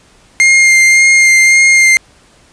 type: tone with vibrato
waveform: 45% pulse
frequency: 2116 Hz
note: C7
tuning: 19 cents sharp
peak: -4 dBFS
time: 0.4-1.97 s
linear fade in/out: 0 ms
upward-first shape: sine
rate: 1.8 Hz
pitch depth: 15 cents each way
effects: pink hiss -46 dBFS RMS until 2.52 s + resampled to 22050 Hz